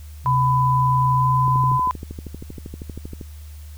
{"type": "tone", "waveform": "sine", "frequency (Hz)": 131.3, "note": "C3", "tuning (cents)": 6, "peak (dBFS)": -18, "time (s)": [0.24, 1.8], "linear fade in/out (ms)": 50}
{"type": "tone with pitch glide", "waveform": "sine", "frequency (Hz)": [1000, 1008.1], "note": ["B5", "B5"], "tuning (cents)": [21, 35], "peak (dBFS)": -17, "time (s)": [0.26, 1.91], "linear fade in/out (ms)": 0, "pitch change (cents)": 14, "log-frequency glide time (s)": [1.17, 1.24]}
{"type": "click train", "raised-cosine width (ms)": 3, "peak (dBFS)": -20, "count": 23, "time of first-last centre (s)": [1.48, 3.212], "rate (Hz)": 12.7}
{"effects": ["added 75 Hz sine -35 dBFS peak until 3.77 s", "white hiss -51 dBFS RMS until 3.77 s"]}